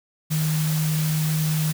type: tone in noise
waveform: sine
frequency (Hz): 155.56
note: D#3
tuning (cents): 0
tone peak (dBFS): -20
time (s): 0.3-1.73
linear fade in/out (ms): 20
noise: white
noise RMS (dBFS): -31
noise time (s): 0.3-1.73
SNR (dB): +8
effects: none